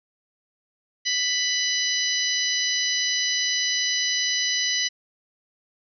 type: harmonic tone with a mistuned harmonic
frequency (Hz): 991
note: B5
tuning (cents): +6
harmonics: 2 / 3 / 4 / 5 / 6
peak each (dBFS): -28 / -28 / -28 / -28 / -28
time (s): 1.05-4.89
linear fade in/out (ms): 20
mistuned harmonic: 4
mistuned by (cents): +21
effects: none